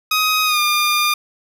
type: tone with pitch glide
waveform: 15% pulse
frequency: 1258 to 1205.4 Hz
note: D#6 to D6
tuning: +19 to +45 cents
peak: -8 dBFS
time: 0.11-1.14 s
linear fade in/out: 5 ms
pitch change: -74 cents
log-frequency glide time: 0.45-0.6 s
effects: none